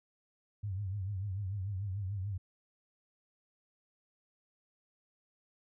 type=tone with vibrato; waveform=sine; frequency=98 Hz; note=G2; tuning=in tune; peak=-34 dBFS; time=0.63-2.38 s; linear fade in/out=10 ms; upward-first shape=triangle; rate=6.8 Hz; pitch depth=140 cents each way; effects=none